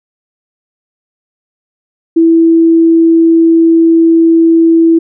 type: tone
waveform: sine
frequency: 329.6 Hz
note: E4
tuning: in tune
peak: -3 dBFS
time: 2.16-4.99 s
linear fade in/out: 10 ms
effects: none